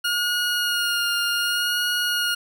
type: tone with vibrato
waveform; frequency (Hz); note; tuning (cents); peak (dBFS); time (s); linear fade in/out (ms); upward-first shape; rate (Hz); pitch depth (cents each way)
20% pulse; 1428; F6; +38; -16; 0.04-2.35; 10; sine; 0.66; 21
effects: none